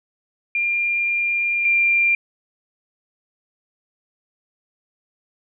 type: tone pair in turn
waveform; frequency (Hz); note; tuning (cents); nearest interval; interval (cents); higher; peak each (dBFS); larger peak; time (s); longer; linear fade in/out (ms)
sine; 2397 / 2383; D7 / D7; +35 / +25; unison; 10; first; -18 / -14; second; 0.55-1.65 / 1.65-2.15; first; 2
effects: none